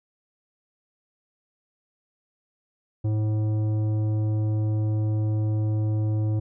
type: tone with tanh clipping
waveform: sine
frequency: 107.5 Hz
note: A2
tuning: 40 cents flat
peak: -23 dBFS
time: 3.04-6.4 s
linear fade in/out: 10 ms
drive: 11 dB
effects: none